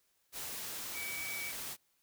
sine tone in noise, 2280 Hz, C#7, 48 cents sharp, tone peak -40 dBFS, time 0.93-1.53 s, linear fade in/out 50 ms, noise white, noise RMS -42 dBFS, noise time 0.32-1.77 s, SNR -1 dB, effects white hiss -75 dBFS RMS until 2.02 s

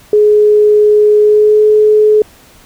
sine tone with pitch glide, 420.7 to 426.3 Hz, G#4 to G#4, +22 to +45 cents, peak -4 dBFS, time 0.13-2.22 s, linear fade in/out 2 ms, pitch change +23 cents, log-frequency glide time 1.21-1.63 s, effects pink hiss -42 dBFS RMS until 2.65 s

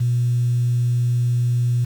sine tone, 121.2 Hz, B2, 32 cents flat, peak -15 dBFS, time 0-1.85 s, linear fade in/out 10 ms, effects tanh soft clip ceiling -11 dBFS + 7-bit

